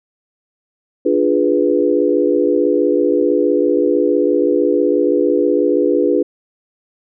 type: chord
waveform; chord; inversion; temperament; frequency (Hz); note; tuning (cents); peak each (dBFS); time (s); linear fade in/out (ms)
sine; D diminished seventh; none; equal; 293.7 / 349.2 / 415.3 / 493.9; D4 / F4 / Ab4 / Cb5; 0 / 0 / 0 / 0; -17; 1.05-6.23; 10
effects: none